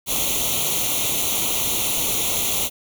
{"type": "noise with comb filter", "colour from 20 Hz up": "white", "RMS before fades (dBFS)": -22, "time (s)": [0.06, 2.7], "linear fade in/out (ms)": 50, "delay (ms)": 0.3, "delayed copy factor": 0.9, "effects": []}